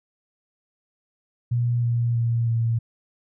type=tone with pitch steps; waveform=sine; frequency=120.1 / 118.45 / 116.82 / 115.21 Hz; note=B2 / A#2 / A#2 / A#2; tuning=-48 / +28 / +4 / -20 cents; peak=-19 dBFS; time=1.51-2.79 s; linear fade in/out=10 ms; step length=320 ms; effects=none